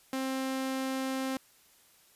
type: tone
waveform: sawtooth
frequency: 264.3 Hz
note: C4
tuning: 18 cents sharp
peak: -27 dBFS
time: 0.13-1.37 s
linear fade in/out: 2 ms
effects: white hiss -62 dBFS RMS until 2.15 s + resampled to 32000 Hz